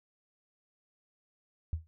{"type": "tone with exponential decay", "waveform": "sine", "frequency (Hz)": 80.8, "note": "E2", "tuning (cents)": -34, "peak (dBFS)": -26, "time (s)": [1.73, 1.87], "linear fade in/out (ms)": 0, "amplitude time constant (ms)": 30, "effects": []}